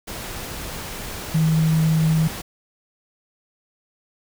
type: tone in noise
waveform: sine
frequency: 159.4 Hz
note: D#3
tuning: 42 cents sharp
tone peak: -15 dBFS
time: 1.34-2.28 s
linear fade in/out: 10 ms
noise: pink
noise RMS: -32 dBFS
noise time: 0.07-2.42 s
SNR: +14 dB
effects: none